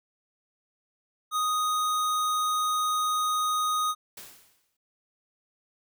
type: tone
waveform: square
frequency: 1244.5 Hz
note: D#6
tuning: in tune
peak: -25 dBFS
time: 1.31-3.95 s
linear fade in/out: 50 ms
type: noise with exponential decay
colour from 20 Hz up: white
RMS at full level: -41 dBFS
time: 4.17-4.77 s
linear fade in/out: 5 ms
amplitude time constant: 130 ms
effects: none